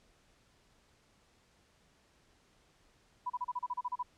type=tone bursts; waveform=sine; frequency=987.8 Hz; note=B5; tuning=in tune; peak=-32 dBFS; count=11; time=3.26-4.03 s; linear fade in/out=10 ms; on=40 ms; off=33 ms; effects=pink hiss -68 dBFS RMS until 4.17 s + low-pass 8000 Hz 12 dB/octave